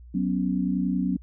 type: chord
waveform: sine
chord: F# suspended fourth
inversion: none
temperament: equal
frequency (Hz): 185 / 246.9 / 277.2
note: F#3 / B3 / C#4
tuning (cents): 0 / 0 / 0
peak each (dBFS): -25 / -28 / -28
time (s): 0.14-1.17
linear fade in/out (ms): 10
effects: added 60 Hz sine -43 dBFS peak until 1.22 s